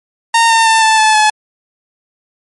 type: tone with pitch steps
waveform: sawtooth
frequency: 920 / 906.8 / 893.8 / 881 / 868.4 / 855.9 Hz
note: A#5 / A#5 / A5 / A5 / A5 / A5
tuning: -23 / -48 / +27 / +2 / -23 / -48 cents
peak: -3 dBFS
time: 0.34-1.3 s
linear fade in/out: 5 ms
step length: 160 ms
effects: MP3 48 kbps